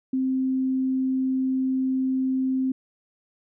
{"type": "tone", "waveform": "sine", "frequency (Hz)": 261.6, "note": "C4", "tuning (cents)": 0, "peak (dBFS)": -21, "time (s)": [0.13, 2.72], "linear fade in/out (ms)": 5, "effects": []}